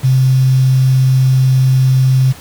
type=tone with quantisation; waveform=sine; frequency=130.81 Hz; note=C3; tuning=in tune; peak=-7 dBFS; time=0.03-2.33 s; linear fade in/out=20 ms; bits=5; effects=pink hiss -36 dBFS RMS until 2.4 s